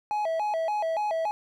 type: tone with vibrato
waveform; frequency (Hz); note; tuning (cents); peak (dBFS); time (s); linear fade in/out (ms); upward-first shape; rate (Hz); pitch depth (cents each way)
triangle; 740; F#5; 0; -23; 0.11-1.31; 0; square; 3.5; 220
effects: none